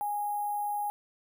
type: tone with sample-and-hold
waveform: sine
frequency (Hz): 825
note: G#5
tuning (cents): -12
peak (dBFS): -29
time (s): 0.01-0.9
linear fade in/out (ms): 0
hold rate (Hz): 11025
effects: none